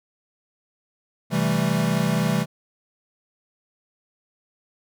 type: chord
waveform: square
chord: A minor seventh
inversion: first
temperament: equal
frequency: 130.81 / 164.81 / 196 / 220 Hz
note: C3 / E3 / G3 / A3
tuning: 0 / 0 / 0 / 0 cents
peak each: -28 / -24 / -26 / -27 dBFS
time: 1.3-2.46 s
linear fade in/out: 50 ms
effects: none